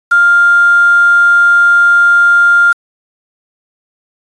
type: tone with quantisation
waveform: sine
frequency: 1400 Hz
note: F6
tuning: 4 cents sharp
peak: -4 dBFS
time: 0.11-2.73 s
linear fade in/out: 10 ms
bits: 4
effects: resampled to 22050 Hz